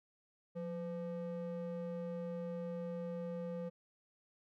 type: ring-modulated tone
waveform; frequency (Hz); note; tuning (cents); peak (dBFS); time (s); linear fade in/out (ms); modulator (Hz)
triangle; 342.8; F4; -32; -34; 0.55-3.7; 20; 165
effects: none